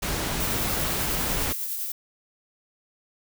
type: noise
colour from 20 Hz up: pink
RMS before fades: -28 dBFS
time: 0.02-1.53 s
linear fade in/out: 10 ms
type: noise with tremolo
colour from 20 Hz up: violet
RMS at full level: -29 dBFS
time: 0.4-1.92 s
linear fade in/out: 5 ms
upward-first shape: triangle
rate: 10 Hz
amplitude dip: 35%
effects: none